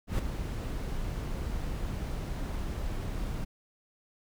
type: noise with ADSR envelope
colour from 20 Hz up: brown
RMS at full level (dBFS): -26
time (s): 0.07-3.45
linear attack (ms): 120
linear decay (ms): 4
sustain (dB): -8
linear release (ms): 14
effects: none